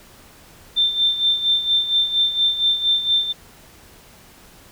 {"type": "tone with tremolo", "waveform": "sine", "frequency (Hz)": 3572, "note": "A7", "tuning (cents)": 25, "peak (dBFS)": -13, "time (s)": [0.76, 3.33], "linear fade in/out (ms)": 20, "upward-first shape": "sine", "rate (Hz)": 4.3, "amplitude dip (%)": 70, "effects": ["pink hiss -47 dBFS RMS until 4.71 s"]}